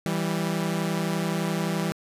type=tone pair together; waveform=sawtooth; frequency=164.34 / 196 Hz; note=E3 / G3; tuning=-5 / 0 cents; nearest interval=minor third; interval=305 cents; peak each=-23 / -24 dBFS; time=0.06-1.92 s; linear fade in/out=0 ms; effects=resampled to 32000 Hz